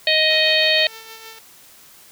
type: harmonic tone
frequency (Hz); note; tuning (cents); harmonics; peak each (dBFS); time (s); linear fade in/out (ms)
625; D#5; +8; 1 / 3 / 4 / 5 / 6 / 7; -21 / -21 / -21 / -21 / -21 / -21; 0.07-0.87; 2
type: tone with tremolo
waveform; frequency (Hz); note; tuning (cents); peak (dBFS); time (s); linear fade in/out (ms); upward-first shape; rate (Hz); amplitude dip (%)
5% pulse; 446.9; A4; +27; -24; 0.3-1.39; 5; sine; 6.4; 45
effects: white hiss -47 dBFS RMS until 2.11 s